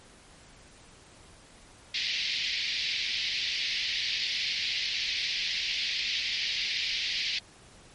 white band-pass noise, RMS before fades -31 dBFS, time 1.94-7.39 s, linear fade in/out 5 ms, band 2000 to 4900 Hz, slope 48 dB/octave, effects pink hiss -54 dBFS RMS until 7.94 s + MP3 48 kbps

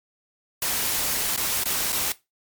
white noise with dropouts, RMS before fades -25 dBFS, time 0.62-2.12 s, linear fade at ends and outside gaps 2 ms, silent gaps 1.363-1.375 / 1.636-1.656 / 1.922-1.927 s, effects noise-tail reverb RT60 0.2 s tail -17 dB re dry + MP3 96 kbps

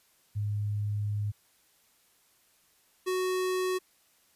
sine / square tone pair in turn, 103.83 / 370 Hz, G#2 / F#4, 0 / 0 cents, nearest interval octave + minor seventh, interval 2200 cents, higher second, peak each -28 dBFS, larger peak neither, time 0.35-1.32 / 3.06-3.79 s, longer first, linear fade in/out 20 ms, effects white hiss -66 dBFS RMS until 4.35 s + resampled to 32000 Hz

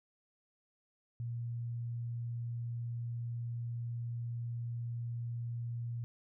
sine tone, 118.2 Hz, A#2, 24 cents sharp, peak -36 dBFS, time 1.2-6.04 s, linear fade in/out 0 ms, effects none

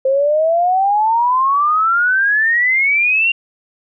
sine exponential sweep, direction up, 523.3 to 2794 Hz, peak -11 dBFS, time 0.05-3.32 s, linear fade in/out 5 ms, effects none

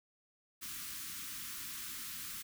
white band-stop noise, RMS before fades -44 dBFS, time 0.61-2.43 s, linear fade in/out 20 ms, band 330 to 1100 Hz, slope 48 dB/octave, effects none

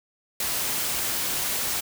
white noise with ADSR envelope, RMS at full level -25 dBFS, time 0.4-1.81 s, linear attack 4 ms, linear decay 6 ms, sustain -2 dB, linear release 15 ms, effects none

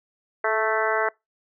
harmonic tone with a mistuned harmonic, 219.9 Hz, A3, 1 cent flat, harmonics 2 / 3 / 4 / 5 / 6 / 7 / 8 / 9, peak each -27 / -26 / -29 / -30 / -29 / -28 / -32 / -31 dBFS, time 0.44-1.09 s, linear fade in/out 5 ms, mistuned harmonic 2, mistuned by -18 cents, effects noise-tail reverb RT60 0.2 s tail -25 dB re dry

